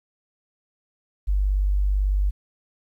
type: tone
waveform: sine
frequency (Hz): 49.04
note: G1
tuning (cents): +1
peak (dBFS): -18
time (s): 1.27-2.31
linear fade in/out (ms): 20
effects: 10-bit